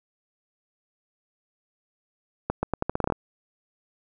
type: accelerating click train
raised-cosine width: 1 ms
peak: -10 dBFS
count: 11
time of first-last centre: 2.5-3.123 s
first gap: 130 ms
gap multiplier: 0.82
effects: none